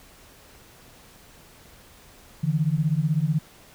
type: beating tone pair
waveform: sine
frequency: 146.7 / 162.7 Hz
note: D3 / E3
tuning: -2 / -22 cents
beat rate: 16 Hz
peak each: -23 dBFS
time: 2.43-3.39 s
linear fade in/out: 10 ms
effects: pink hiss -51 dBFS RMS until 3.74 s